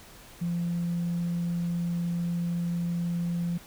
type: tone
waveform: sine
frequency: 172.2 Hz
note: F3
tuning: 24 cents flat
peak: -25 dBFS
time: 0.41-3.58 s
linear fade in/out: 10 ms
effects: tanh soft clip ceiling -23 dBFS + pink hiss -50 dBFS RMS until 3.66 s